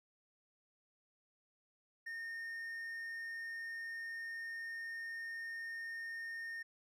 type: tone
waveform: triangle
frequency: 1832 Hz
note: A#6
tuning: 31 cents flat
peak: -40 dBFS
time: 2.06-6.63 s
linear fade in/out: 10 ms
effects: none